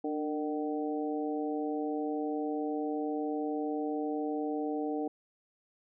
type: harmonic tone with a mistuned harmonic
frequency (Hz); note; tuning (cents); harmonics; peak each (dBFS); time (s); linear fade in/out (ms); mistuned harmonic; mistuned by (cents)
152.6; D#3; -33; 2 / 3 / 4 / 5; -33 / -36 / -42 / -39; 0.04-5.08; 5; 2; -42
effects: none